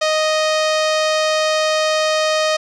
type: tone with low-pass filter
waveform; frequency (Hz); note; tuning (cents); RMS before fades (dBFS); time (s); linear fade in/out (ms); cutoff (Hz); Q
sawtooth; 622.3; D#5; 0; -17; 0.01-2.57; 10; 5400; 1.6
effects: none